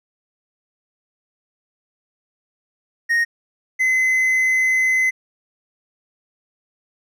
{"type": "tone pair in turn", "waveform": "triangle", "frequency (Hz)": [1863, 2042], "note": ["A#6", "C7"], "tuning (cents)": [-2, -43], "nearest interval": "major second", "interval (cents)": 159, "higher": "second", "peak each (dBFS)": [-13, -13], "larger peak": "neither", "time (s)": [[3.09, 3.25], [3.79, 5.11]], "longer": "second", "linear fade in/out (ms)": 20, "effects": []}